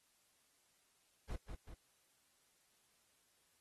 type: noise with echo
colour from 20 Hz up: brown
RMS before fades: -41 dBFS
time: 1.29-1.36 s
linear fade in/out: 5 ms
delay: 190 ms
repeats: 2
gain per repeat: -5 dB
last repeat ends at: 1.74 s
effects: white hiss -75 dBFS RMS until 3.6 s + AAC 32 kbps